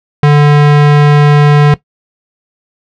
square tone, 146.83 Hz, D3, in tune, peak -3 dBFS, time 0.23-1.74 s, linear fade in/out 2 ms, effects noise-tail reverb RT60 0.1 s tail -17 dB re dry + low-pass 3000 Hz 12 dB/octave

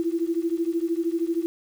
sine beating tone pair, 329.6 / 342.6 Hz, E4 / F4, 0 / -33 cents, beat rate 13 Hz, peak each -25 / -26 dBFS, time 0-1.46 s, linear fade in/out 0 ms, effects 8-bit

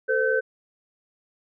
sine tone cluster, 445.6 / 517 / 1533 Hz, A4 / C5 / G6, +22 / -21 / -39 cents, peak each -24 dBFS, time 0.08-0.41 s, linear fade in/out 20 ms, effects none

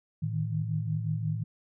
sine tone cluster, 110.6 / 153.1 / 158.7 Hz, A2 / D#3 / D#3, +9 / -28 / +35 cents, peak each -31 / -34 / -32 dBFS, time 0.22-1.44 s, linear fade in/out 10 ms, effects none

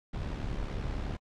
brown noise with amplitude modulation, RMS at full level -32 dBFS, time 0.13-1.17 s, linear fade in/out 10 ms, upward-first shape sine, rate 70.7 Hz, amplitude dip 60%, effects low-pass 5000 Hz 12 dB/octave + AAC 64 kbps

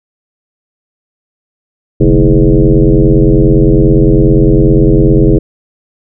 sine tone with frequency modulation, 143.6 Hz, D3, 39 cents flat, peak -3 dBFS, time 2-5.39 s, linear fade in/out 10 ms, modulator 89.9 Hz, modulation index 3.4, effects none

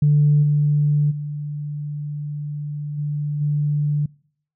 sine tone with level steps, 147.4 Hz, D3, 7 cents sharp, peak -11 / -14 / -25 / -21 / -17 dBFS, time 0.02-4.06 s, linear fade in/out 5 ms, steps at 0.42 / 1.1 / 2.97 / 3.4 s, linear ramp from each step 20 ms, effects noise-tail reverb RT60 0.6 s tail -26 dB re dry + tanh soft clip ceiling -7 dBFS

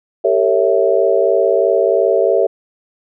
sine chord, G diminished seventh, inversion none, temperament equal with one note detuned, 392 / 455 / 554.4 / 659.3 Hz, G4 / Bb4 / Db5 / Fb5, 0 / -42 / 0 / 0 cents, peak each -16 dBFS, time 0.24-2.47 s, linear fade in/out 10 ms, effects none

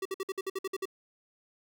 square tone bursts, 383.6 Hz, G4, 37 cents flat, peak -32 dBFS, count 10, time 0.02-0.855 s, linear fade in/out 5 ms, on 34 ms, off 55 ms, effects none

